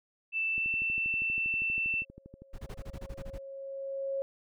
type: tone with pitch glide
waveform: sine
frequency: 2654 to 2674 Hz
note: E7 to E7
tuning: +11 to +24 cents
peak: -28 dBFS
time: 0.32-2.05 s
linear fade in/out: 50 ms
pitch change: +13 cents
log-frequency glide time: 0.49-0.71 s
type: click train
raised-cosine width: 3 ms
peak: -34 dBFS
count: 24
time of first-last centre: 0.58-2.42 s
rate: 12.5 Hz
type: tone with exponential growth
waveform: sine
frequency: 545 Hz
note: C#5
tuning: 29 cents flat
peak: -29 dBFS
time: 1.73-4.22 s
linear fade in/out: 0 ms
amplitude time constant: 540 ms
type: noise bursts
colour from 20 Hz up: brown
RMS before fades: -40 dBFS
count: 11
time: 2.53-3.385 s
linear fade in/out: 10 ms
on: 55 ms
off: 25 ms
effects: none